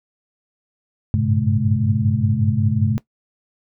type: tone cluster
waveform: sine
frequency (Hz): 97.8 / 103.1 / 114.9 / 135.7 / 213.9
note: G2 / G#2 / A#2 / C#3 / A3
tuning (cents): -4 / -12 / -25 / -36 / -49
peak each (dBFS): -22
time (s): 1.14-2.98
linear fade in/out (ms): 0
effects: noise-tail reverb RT60 0.1 s tail -18 dB re dry